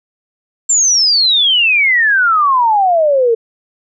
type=exponential sweep; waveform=sine; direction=down; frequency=7459 to 445.1 Hz; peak=-8 dBFS; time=0.69-3.35 s; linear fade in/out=10 ms; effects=none